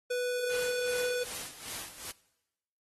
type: tone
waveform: square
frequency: 493.9 Hz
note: B4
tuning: in tune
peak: -30 dBFS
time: 0.1-1.24 s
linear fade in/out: 10 ms
type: noise with tremolo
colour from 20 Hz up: white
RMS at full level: -38 dBFS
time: 0.5-2.11 s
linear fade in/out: 0 ms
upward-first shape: sine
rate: 2.6 Hz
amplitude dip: 75%
effects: noise-tail reverb RT60 0.9 s tail -20 dB re dry + AAC 32 kbps